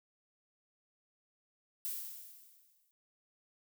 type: noise with exponential decay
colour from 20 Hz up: violet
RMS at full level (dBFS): -37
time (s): 1.85-2.91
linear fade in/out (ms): 0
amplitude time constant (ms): 230
effects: none